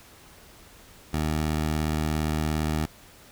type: tone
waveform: 15% pulse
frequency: 77.3 Hz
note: D#2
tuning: 11 cents flat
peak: -18 dBFS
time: 1.13-2.86 s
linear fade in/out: 10 ms
effects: pink hiss -51 dBFS RMS until 3.31 s

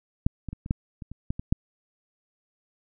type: clicks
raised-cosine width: 5 ms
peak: -8 / -21 / -23 / -24 / -10 / -25 / -26 / -15 / -20 / -8 dBFS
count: 10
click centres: 0.265 / 0.487 / 0.53 / 0.661 / 0.709 / 1.022 / 1.116 / 1.305 / 1.395 / 1.525 s
effects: none

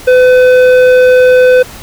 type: tone with tanh clipping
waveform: triangle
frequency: 505 Hz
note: B4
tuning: 39 cents sharp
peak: -4 dBFS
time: 0.07-1.63 s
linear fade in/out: 10 ms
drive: 15 dB
effects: pink hiss -30 dBFS RMS until 1.82 s

